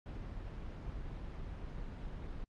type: noise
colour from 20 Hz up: brown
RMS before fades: -43 dBFS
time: 0.06-2.44 s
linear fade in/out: 0 ms
effects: low-pass 4000 Hz 12 dB/octave + Opus 24 kbps